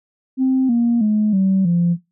sine tone with pitch steps, 261.6 / 235.8 / 212.5 / 191.5 / 172.59 Hz, C4 / A#3 / G#3 / G3 / F3, 0 / +20 / +40 / -40 / -20 cents, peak -12 dBFS, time 0.37-1.97 s, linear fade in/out 50 ms, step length 320 ms, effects noise-tail reverb RT60 0.2 s tail -17 dB re dry + tanh soft clip ceiling -9 dBFS

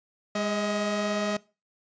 sawtooth tone pair together, 205.2 / 632.6 Hz, G#3 / D#5, -21 / +29 cents, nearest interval octave + perfect fifth, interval 1950 cents, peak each -25 dBFS, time 0.35-1.37 s, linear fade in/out 5 ms, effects noise-tail reverb RT60 0.3 s tail -21 dB re dry + resampled to 16000 Hz

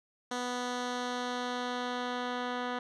10% pulse tone with low-pass filter sweep, 246.9 Hz, B3, in tune, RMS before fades -35 dBFS, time 0.31-2.79 s, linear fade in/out 5 ms, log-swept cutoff 6600 to 2800 Hz, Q 1.2, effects none

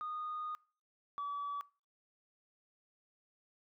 sine tone pair in turn, 1232 / 1146 Hz, D#6 / D6, -17 / -43 cents, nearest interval minor second, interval 126 cents, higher first, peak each -37 / -35 dBFS, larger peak second, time 0.01-0.55 / 1.18-1.61 s, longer first, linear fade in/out 0 ms, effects noise-tail reverb RT60 0.4 s tail -24 dB re dry + tanh soft clip ceiling -34 dBFS

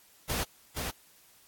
pink noise with echo, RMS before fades -31 dBFS, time 0.29-0.44 s, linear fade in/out 10 ms, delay 470 ms, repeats 1, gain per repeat -4 dB, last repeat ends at 0.91 s, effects white hiss -60 dBFS RMS until 1.47 s + AAC 64 kbps

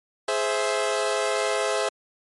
sawtooth chord, Ab augmented, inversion none, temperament equal with one note detuned, 418.9 / 523.3 / 659.3 Hz, Ab4 / C5 / E5, +15 / 0 / 0 cents, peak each -23 dBFS, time 0.28-1.89 s, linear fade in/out 5 ms, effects MP3 48 kbps

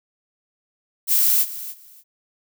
violet noise with echo, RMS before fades -17 dBFS, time 1.07-1.46 s, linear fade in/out 50 ms, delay 290 ms, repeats 2, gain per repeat -15 dB, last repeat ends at 2.04 s, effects none

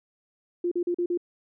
sine tone bursts, 350 Hz, F4, 4 cents sharp, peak -23 dBFS, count 5, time 0.64-1.175 s, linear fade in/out 5 ms, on 75 ms, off 40 ms, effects none

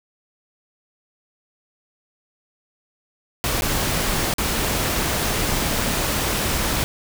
pink noise with dropouts, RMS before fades -22 dBFS, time 3.44-6.84 s, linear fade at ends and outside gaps 0 ms, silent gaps 3.61-3.621 / 4.338-4.383 s, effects none

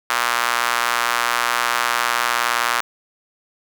sawtooth tone with high-pass filter, 119.7 Hz, A#2, 46 cents sharp, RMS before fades -20 dBFS, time 0.1-2.81 s, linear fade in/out 0 ms, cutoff 1200 Hz, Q 1.9, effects none

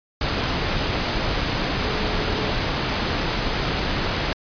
sine tone in noise, 427.3 Hz, G#4, 49 cents sharp, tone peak -32 dBFS, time 1.84-2.53 s, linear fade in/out 2 ms, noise pink, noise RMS -23 dBFS, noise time 0.21-4.33 s, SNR -12 dB, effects resampled to 11025 Hz

